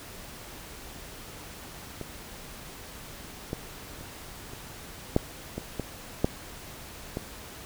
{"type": "clicks", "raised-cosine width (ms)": 2, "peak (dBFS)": [-21, -17, -29, -28, -7, -19, -16, -8, -17], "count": 9, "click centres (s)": [2.013, 3.531, 4.01, 4.535, 5.164, 5.58, 5.797, 6.245, 7.171], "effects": ["pink hiss -44 dBFS RMS until 7.65 s"]}